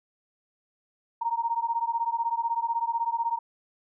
sine beating tone pair, 921 / 937 Hz, A#5 / A#5, -21 / +9 cents, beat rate 16 Hz, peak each -28 dBFS, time 1.21-3.39 s, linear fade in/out 10 ms, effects none

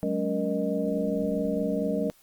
sine tone cluster, 187.3 / 211.9 / 280 / 469.9 / 615 Hz, F#3 / G#3 / C#4 / A#4 / D#5, +21 / +35 / +18 / +14 / -20 cents, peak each -31 dBFS, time 0.03-2.1 s, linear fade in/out 0 ms, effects white hiss -60 dBFS RMS until 2.22 s + Opus 24 kbps

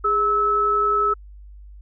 sine tone pair together, 412 / 1300.9 Hz, G#4 / E6, -14 / -23 cents, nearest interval octave + minor sixth, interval 1991 cents, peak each -24 / -17 dBFS, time 0.04-1.14 s, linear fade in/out 10 ms, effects added 50 Hz sine -39 dBFS peak until 1.81 s

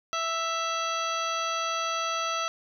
harmonic tone with a mistuned harmonic, 659.3 Hz, E5, in tune, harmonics 1 / 2 / 3 / 4 / 5 / 6 / 7 / 9, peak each -35 / -29 / -41 / -37 / -37 / -42 / -42 / -38 dBFS, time 0.13-2.48 s, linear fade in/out 0 ms, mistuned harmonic 4, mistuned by +21 cents, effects 10-bit

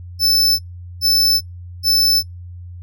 45% pulse tone bursts, 5274 Hz, E8, in tune, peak -12 dBFS, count 3, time 0.19-2.23 s, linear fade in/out 50 ms, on 400 ms, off 420 ms, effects noise-tail reverb RT60 0.2 s tail -26 dB re dry + added 88 Hz sine -31 dBFS peak until 2.82 s

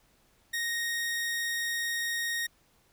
sawtooth tone, 1864.7 Hz, A#6, in tune, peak -26 dBFS, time 0.53-2.47 s, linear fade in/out 10 ms, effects pink hiss -66 dBFS RMS until 2.92 s

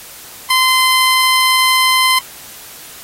15% pulse tone, 1033 Hz, C6, 22 cents flat, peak -3 dBFS, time 0.5-2.19 s, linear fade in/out 5 ms, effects white hiss -35 dBFS RMS until 3.03 s + AAC 48 kbps

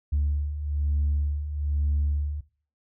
sine beating tone pair, 72.1 / 73.2 Hz, D2 / D2, -31 / -5 cents, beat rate 1.1 Hz, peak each -29 / -23 dBFS, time 0.12-2.41 s, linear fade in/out 10 ms, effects noise-tail reverb RT60 0.4 s tail -19 dB re dry + tanh soft clip ceiling -18 dBFS

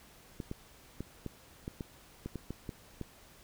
clicks, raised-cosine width 3 ms, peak -25 dBFS, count 11, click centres 0.402 / 0.514 / 1.006 / 1.263 / 1.679 / 1.808 / 2.26 / 2.357 / 2.506 / 2.692 / 3.013 s, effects pink hiss -58 dBFS RMS until 3.43 s

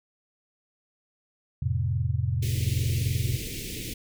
sine chord, F major, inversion none, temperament equal, 87.31 / 110 / 130.81 Hz, F2 / A2 / C3, 0 / 0 / 0 cents, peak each -28 dBFS, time 1.62-3.37 s, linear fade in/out 5 ms
pink band-stop noise, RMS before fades -35 dBFS, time 2.42-3.94 s, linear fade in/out 10 ms, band 460 to 2100 Hz, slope 48 dB/octave
effects none

